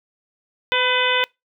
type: harmonic tone with a mistuned harmonic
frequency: 504 Hz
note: B4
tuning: 35 cents sharp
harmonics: 1 / 2 / 3 / 4 / 5 / 6 / 7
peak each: -24 / -24 / -24 / -24 / -24 / -24 / -24 dBFS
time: 0.72-1.24 s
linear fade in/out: 0 ms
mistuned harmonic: 2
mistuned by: -33 cents
effects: noise-tail reverb RT60 0.2 s tail -25 dB re dry